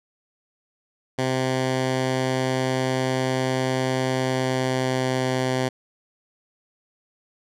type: tone with pitch glide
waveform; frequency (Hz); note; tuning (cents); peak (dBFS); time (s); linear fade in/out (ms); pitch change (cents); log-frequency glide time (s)
10% pulse; 130 to 129.1; C3 to C3; -11 to -23; -13; 1.18-5.69; 10; -12; 4.11-5.37
effects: low-pass 8000 Hz 12 dB/octave